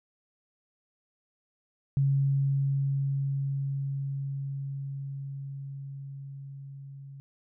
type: tone with level ramp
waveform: sine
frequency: 138 Hz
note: C#3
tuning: 7 cents flat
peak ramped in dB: -21 to -42 dBFS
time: 1.97-7.2 s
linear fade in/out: 0 ms
effects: none